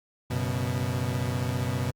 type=chord; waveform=35% pulse; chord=F# suspended fourth; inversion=none; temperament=equal with one note detuned; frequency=94.17 / 123.47 / 138.59 Hz; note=F#2 / B2 / C#3; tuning=+31 / 0 / 0 cents; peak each=-30 / -27 / -32 dBFS; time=0.3-1.91 s; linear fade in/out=10 ms; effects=Opus 48 kbps